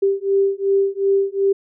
sine beating tone pair, 392 / 394.7 Hz, G4 / G4, 0 / +12 cents, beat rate 2.7 Hz, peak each -18 / -18 dBFS, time 0.02-1.53 s, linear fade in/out 10 ms, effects none

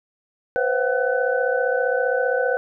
sine tone cluster, 494.8 / 530 / 696 / 757 / 1502 Hz, B4 / C5 / F5 / F#5 / F#6, +3 / +22 / -6 / +39 / +26 cents, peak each -22 / -23 / -30 / -29 / -25 dBFS, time 0.56-2.57 s, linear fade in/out 0 ms, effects none

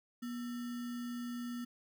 sine tone with sample-and-hold, 241.2 Hz, B3, 41 cents flat, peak -38 dBFS, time 0.22-1.65 s, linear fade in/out 10 ms, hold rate 1575 Hz, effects none

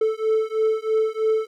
triangle beating tone pair, 437.4 / 440.5 Hz, A4 / A4, -10 / +2 cents, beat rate 3.1 Hz, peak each -20 dBFS, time 0.01-1.47 s, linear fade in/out 5 ms, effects none

